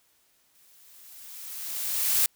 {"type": "noise with exponential growth", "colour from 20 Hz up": "blue", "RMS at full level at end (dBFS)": -21, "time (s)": [0.55, 2.26], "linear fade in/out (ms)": 2, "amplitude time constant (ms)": 370, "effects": ["white hiss -66 dBFS RMS until 2.35 s"]}